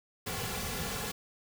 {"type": "noise with comb filter", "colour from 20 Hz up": "pink", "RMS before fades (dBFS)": -36, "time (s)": [0.26, 1.12], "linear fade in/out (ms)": 10, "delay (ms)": 3.2, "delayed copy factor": -0.9, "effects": []}